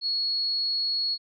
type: tone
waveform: sine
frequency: 4343 Hz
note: C#8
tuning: 36 cents flat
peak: -24 dBFS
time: 0.01-1.18 s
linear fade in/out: 50 ms
effects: none